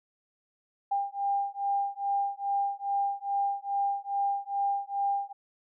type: beating tone pair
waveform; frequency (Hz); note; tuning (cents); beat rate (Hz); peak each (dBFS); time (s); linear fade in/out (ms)
sine; 798 / 800.4; G5 / G5; +31 / +36; 2.4; -30; 0.91-5.33; 10
effects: none